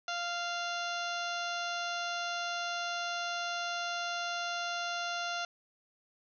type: harmonic tone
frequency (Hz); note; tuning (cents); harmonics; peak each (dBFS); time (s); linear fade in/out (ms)
695; F5; -9; 1 / 2 / 3 / 4 / 5 / 6 / 7 / 8 / 9; -38 / -37 / -49 / -42 / -44 / -45 / -51 / -49 / -49; 0.08-5.45; 2
effects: none